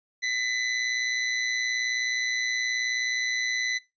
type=tone with amplitude modulation; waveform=sawtooth; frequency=2005 Hz; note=B6; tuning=26 cents sharp; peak=-20 dBFS; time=0.22-3.79 s; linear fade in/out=20 ms; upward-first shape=sine; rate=119 Hz; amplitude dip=50%; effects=noise-tail reverb RT60 0.2 s tail -18 dB re dry + resampled to 16000 Hz